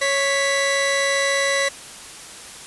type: tone pair together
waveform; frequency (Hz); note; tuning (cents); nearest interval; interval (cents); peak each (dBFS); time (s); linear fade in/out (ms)
sawtooth; 554 / 1975.5; C#5 / B6; -1 / 0; octave + minor seventh; 2201; -17; 0.01-1.69; 10
effects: white hiss -38 dBFS RMS until 2.66 s + resampled to 24000 Hz